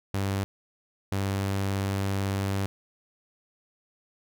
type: tone pair in turn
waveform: sawtooth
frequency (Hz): 98 / 98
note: G2 / G2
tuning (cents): 0 / 0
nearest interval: unison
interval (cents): 0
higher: neither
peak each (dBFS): -22 / -22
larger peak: neither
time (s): 0.14-0.44 / 1.12-2.66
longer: second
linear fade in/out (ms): 0
effects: none